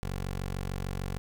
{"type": "tone", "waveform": "15% pulse", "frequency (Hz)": 46.66, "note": "F#1", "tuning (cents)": 15, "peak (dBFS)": -26, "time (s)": [0.03, 1.18], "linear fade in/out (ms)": 0, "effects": []}